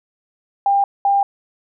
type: tone pair in turn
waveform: sine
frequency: 798 / 798 Hz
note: G5 / G5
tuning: +31 / +31 cents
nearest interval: unison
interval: 0 cents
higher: neither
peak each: -12 dBFS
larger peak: neither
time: 0.66-0.84 / 1.05-1.23 s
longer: neither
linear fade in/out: 2 ms
effects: none